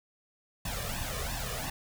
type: noise with flanger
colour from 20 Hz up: pink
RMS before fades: -35 dBFS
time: 0.65-1.7 s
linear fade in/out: 5 ms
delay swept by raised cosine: 1.1 to 1.73 ms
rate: 2.9 Hz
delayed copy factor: +0.85
effects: none